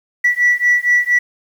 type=beating tone pair; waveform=sine; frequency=1951 / 1955.3 Hz; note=B6 / B6; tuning=-22 / -18 cents; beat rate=4.3 Hz; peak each=-13 dBFS; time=0.24-1.19 s; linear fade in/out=10 ms; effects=tanh soft clip ceiling -6 dBFS + 7-bit